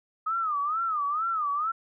sine tone with vibrato, 1244.5 Hz, D#6, in tune, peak -25 dBFS, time 0.26-1.72 s, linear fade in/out 10 ms, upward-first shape sine, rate 2.2 Hz, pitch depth 160 cents each way, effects none

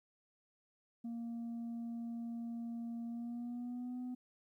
sine tone with pitch glide, 233.1 to 249.8 Hz, A#3 to B3, 0 to +20 cents, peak -37 dBFS, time 1.04-4.15 s, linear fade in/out 10 ms, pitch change +120 cents, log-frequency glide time 3.06-4.01 s, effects tanh soft clip ceiling -39 dBFS + 13-bit

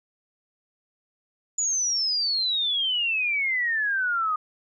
sine exponential sweep, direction down, 6970 to 1224 Hz, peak -22 dBFS, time 1.58-4.36 s, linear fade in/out 5 ms, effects none

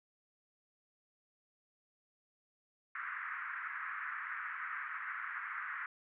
pink band-pass noise, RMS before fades -42 dBFS, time 2.95-5.86 s, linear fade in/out 2 ms, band 1200 to 2000 Hz, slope 48 dB/octave, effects none

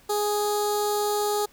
15% pulse tone with notch filter, 415.3 Hz, G#4, in tune, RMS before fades -25 dBFS, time 0.09-1.46 s, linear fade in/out 10 ms, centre 2000 Hz, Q 0.53, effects pink hiss -56 dBFS RMS until 1.52 s

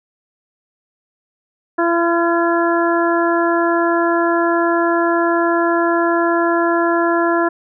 harmonic tone with a mistuned harmonic, 338.8 Hz, E4, 48 cents sharp, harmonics 1 / 2 / 3 / 4 / 5, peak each -16 / -19 / -21 / -22 / -23 dBFS, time 1.78-7.49 s, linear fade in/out 10 ms, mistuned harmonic 4, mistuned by +22 cents, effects none

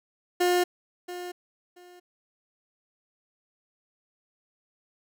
30% pulse tone with echo, 356.6 Hz, F4, 36 cents sharp, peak -18 dBFS, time 0.4-0.64 s, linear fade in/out 10 ms, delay 680 ms, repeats 2, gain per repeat -14 dB, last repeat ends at 2 s, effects none

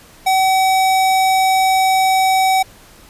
square tone, 760 Hz, F#5, 46 cents sharp, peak -12 dBFS, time 0.26-2.63 s, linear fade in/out 10 ms, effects pink hiss -44 dBFS RMS until 3.09 s + resampled to 32000 Hz

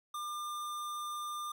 square tone, 1199 Hz, D6, 36 cents sharp, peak -38 dBFS, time 0.14-1.52 s, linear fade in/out 5 ms, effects none

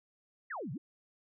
sine exponential two-way sweep, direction down then up, 2058 to 119.3 to 366.2 Hz, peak -37 dBFS, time 0.5-0.78 s, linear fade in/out 10 ms, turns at 0.72 s, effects none

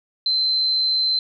sine tone, 4087 Hz, C8, 41 cents flat, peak -17 dBFS, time 0.26-1.19 s, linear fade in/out 2 ms, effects none

